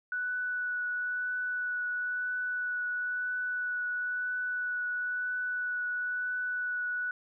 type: tone with vibrato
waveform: sine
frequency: 1480 Hz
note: F#6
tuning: in tune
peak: -30 dBFS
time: 0.12-7.11 s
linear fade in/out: 2 ms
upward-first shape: triangle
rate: 1 Hz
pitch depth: 12 cents each way
effects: none